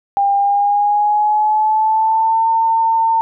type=tone with pitch glide; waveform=sine; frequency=800 to 903.2 Hz; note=G5 to A5; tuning=+35 to +45 cents; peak=-11 dBFS; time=0.17-3.21 s; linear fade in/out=0 ms; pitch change=+210 cents; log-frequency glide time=0.36-2.45 s; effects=none